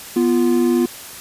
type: tone pair together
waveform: triangle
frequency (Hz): 245.2 / 346.7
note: B3 / F4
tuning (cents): -12 / -13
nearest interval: tritone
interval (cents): 599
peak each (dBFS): -14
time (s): 0.16-0.86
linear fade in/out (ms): 5
effects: white hiss -35 dBFS RMS until 1.2 s + resampled to 32000 Hz